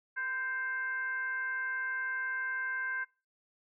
sine tone with frequency modulation, 1568 Hz, G6, in tune, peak -32 dBFS, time 0.16-3.05 s, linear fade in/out 20 ms, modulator 542 Hz, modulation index 0.5, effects noise-tail reverb RT60 0.3 s tail -21 dB re dry

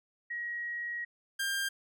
sine / sawtooth tone pair in turn, 1899 / 1596.9 Hz, A#6 / G6, +32 / +32 cents, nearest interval minor third, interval 300 cents, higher first, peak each -34 / -27 dBFS, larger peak second, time 0.3-1.05 / 1.39-1.69 s, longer first, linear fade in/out 10 ms, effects none

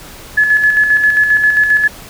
sine tone with tremolo, 1711 Hz, A6, 49 cents flat, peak -6 dBFS, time 0.37-1.88 s, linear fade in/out 10 ms, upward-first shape square, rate 7.5 Hz, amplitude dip 45%, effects pink hiss -34 dBFS RMS until 2.09 s

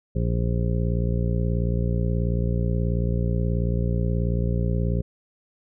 harmonic tone, 58.5 Hz, A#1, 7 cents sharp, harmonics 1 / 2 / 3 / 4 / 5 / 6 / 7 / 8 / 9, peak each -24 / -25 / -27 / -37 / -39 / -44 / -34 / -45 / -36 dBFS, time 0.15-5.02 s, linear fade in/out 10 ms, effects none

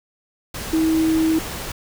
sine tone in noise, 320.4 Hz, E4, 49 cents flat, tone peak -15 dBFS, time 0.73-1.39 s, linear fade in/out 5 ms, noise pink, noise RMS -30 dBFS, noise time 0.54-1.72 s, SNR +12 dB, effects none

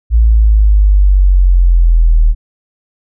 sine exponential sweep, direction down, 57 to 38.89 Hz, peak -4 dBFS, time 0.1-2.35 s, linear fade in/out 50 ms, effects none

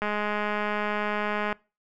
click train, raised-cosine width 0.5 ms, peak -14 dBFS, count 316, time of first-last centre 0.02-1.527 s, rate 209 Hz, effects noise-tail reverb RT60 0.3 s tail -23 dB re dry

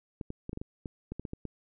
clicks, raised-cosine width 3 ms, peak -24 dBFS, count 12, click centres 0.212 / 0.304 / 0.494 / 0.531 / 0.574 / 0.615 / 0.858 / 1.12 / 1.196 / 1.252 / 1.334 / 1.453 s, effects none

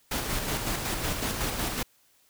pink noise with tremolo, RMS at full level -29 dBFS, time 0.11-1.83 s, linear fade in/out 5 ms, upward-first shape square, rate 5.4 Hz, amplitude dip 35%, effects white hiss -64 dBFS RMS until 2.29 s

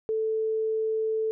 sine tone, 440 Hz, A4, in tune, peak -24 dBFS, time 0.09-1.31 s, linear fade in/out 0 ms, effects none

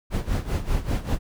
brown noise with tremolo, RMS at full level -22 dBFS, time 0.1-1.19 s, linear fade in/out 50 ms, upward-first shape sine, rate 5.1 Hz, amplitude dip 80%, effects none

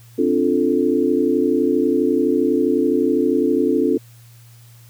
sine chord, D minor seventh, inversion third, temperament equal, 261.6 / 293.7 / 349.2 / 440 Hz, C4 / D4 / F4 / A4, 0 / 0 / 0 / 0 cents, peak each -20 dBFS, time 0.18-3.98 s, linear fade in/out 10 ms, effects added 117 Hz sine -43 dBFS peak until 4.89 s + white hiss -52 dBFS RMS until 4.89 s

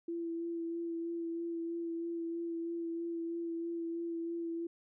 sine tone with vibrato, 335.7 Hz, E4, 32 cents sharp, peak -35 dBFS, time 0.08-4.67 s, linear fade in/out 5 ms, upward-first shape sine, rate 3.1 Hz, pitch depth 17 cents each way, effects none

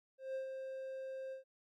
triangle tone with ADSR envelope, 529 Hz, C5, 19 cents sharp, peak -35 dBFS, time 0.18-1.44 s, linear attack 170 ms, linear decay 110 ms, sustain -5 dB, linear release 120 ms, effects AAC 64 kbps

